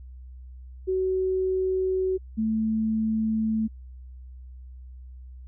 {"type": "tone pair in turn", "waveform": "sine", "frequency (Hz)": [375.1, 220.1], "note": ["F#4", "A3"], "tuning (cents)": [24, 1], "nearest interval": "major sixth", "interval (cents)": 923, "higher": "first", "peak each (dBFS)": -22, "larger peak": "neither", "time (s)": [[0.87, 2.18], [2.37, 3.68]], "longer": "neither", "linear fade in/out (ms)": 20, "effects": ["added 63 Hz sine -40 dBFS peak until 5.47 s"]}